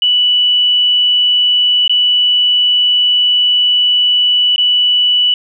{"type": "tone with dropouts", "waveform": "sine", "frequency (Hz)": 2960, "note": "F#7", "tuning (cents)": 0, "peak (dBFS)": -8, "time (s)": [0.02, 5.34], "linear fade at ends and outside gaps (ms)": 2, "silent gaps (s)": [[1.878, 1.895], [4.561, 4.58]], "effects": []}